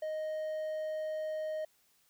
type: tone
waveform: triangle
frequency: 622.3 Hz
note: D#5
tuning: in tune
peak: -32 dBFS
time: 0.02-1.65 s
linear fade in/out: 5 ms
effects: white hiss -70 dBFS RMS until 2.09 s